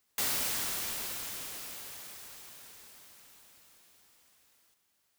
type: noise with exponential decay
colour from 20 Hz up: white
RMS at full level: -30 dBFS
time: 0.18-4.74 s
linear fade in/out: 2 ms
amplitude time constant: 990 ms
effects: white hiss -75 dBFS RMS until 5.18 s